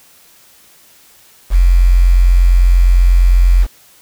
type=tone with quantisation; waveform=sine; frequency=44.3 Hz; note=F1; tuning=25 cents sharp; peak=-5 dBFS; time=1.5-3.67 s; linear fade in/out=50 ms; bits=5; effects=white hiss -46 dBFS RMS until 4.01 s